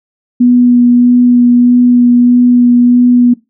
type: tone with vibrato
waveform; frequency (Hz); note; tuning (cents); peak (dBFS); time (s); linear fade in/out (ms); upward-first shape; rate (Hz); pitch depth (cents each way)
sine; 244.1; B3; -20; -3; 0.4-3.34; 10; sine; 1.6; 11
effects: noise-tail reverb RT60 0.2 s tail -19 dB re dry